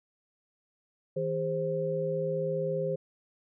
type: tone cluster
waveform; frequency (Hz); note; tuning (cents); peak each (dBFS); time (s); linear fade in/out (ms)
sine; 160.2 / 404.5 / 525; E3 / G#4 / C5; -49 / -46 / +6; -34 / -34 / -30; 1.16-2.96; 10
effects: none